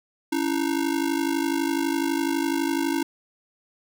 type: ring-modulated tone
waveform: square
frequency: 306.1 Hz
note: D#4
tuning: 28 cents flat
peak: -20 dBFS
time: 0.32-3.03 s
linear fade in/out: 5 ms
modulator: 26 Hz
effects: none